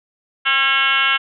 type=tone with frequency modulation; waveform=sine; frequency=2187 Hz; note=C#7; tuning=24 cents flat; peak=-13 dBFS; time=0.45-1.18 s; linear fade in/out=20 ms; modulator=278 Hz; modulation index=3.6; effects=none